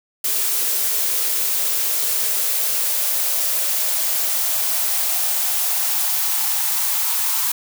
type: noise with high-pass filter sweep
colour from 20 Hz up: blue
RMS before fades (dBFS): -20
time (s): 0.24-7.52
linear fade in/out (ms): 5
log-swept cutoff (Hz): 370 to 940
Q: 3.3
effects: none